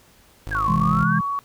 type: tone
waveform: 25% pulse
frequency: 52.2 Hz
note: G#1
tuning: 10 cents sharp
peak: -25 dBFS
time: 0.47-1.04 s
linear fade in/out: 0 ms
type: exponential two-way sweep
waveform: sine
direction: down then up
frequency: 1700 to 1018 to 1639 Hz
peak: -23 dBFS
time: 0.51-1.19 s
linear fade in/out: 10 ms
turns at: 0.69 s
type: tone with pitch glide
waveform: sine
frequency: 1112 to 1123 Hz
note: C#6 to C#6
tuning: +5 to +22 cents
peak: -22 dBFS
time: 0.55-1.39 s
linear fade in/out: 0 ms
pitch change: +17 cents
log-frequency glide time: 0.99-1.05 s
type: chord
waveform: sine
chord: C augmented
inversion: none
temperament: equal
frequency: 130.81 / 164.81 / 207.7 Hz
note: C3 / E3 / G#3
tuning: 0 / 0 / 0 cents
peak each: -25 / -21 / -23 dBFS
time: 0.68-1.21 s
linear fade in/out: 5 ms
effects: pink hiss -54 dBFS RMS until 1.44 s